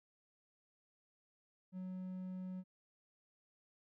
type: tone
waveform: triangle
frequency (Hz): 185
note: F#3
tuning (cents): 0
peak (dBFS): -40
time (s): 1.72-2.64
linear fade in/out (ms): 50
effects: none